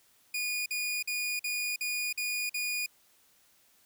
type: tone bursts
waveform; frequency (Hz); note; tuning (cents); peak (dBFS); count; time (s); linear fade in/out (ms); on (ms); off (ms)
sawtooth; 2450; D#7; -27; -27; 7; 0.34-2.862; 5; 320; 47
effects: white hiss -65 dBFS RMS until 3.85 s